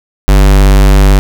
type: tone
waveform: square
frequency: 49 Hz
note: G1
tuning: in tune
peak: -3 dBFS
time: 0.28-1.19 s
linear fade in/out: 0 ms
effects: none